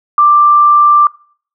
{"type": "tone", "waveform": "sine", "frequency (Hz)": 1180, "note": "D6", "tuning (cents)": 8, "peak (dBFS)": -4, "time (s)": [0.18, 1.07], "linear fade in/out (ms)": 2, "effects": ["noise-tail reverb RT60 0.5 s tail -23 dB re dry"]}